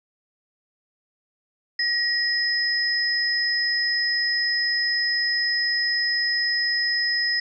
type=tone pair together; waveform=sine; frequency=1900 / 5082 Hz; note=A#6 / D#8; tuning=+33 / +36 cents; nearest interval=octave + perfect fourth; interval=1703 cents; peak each=-23 dBFS; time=1.79-7.4 s; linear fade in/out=5 ms; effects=none